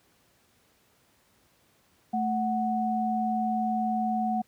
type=tone pair together; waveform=sine; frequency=220 / 740 Hz; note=A3 / F#5; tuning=0 / 0 cents; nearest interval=octave + major sixth; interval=2100 cents; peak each=-28 / -27 dBFS; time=2.13-4.42 s; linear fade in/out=10 ms; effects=pink hiss -65 dBFS RMS until 4.47 s + high-pass 80 Hz 12 dB/octave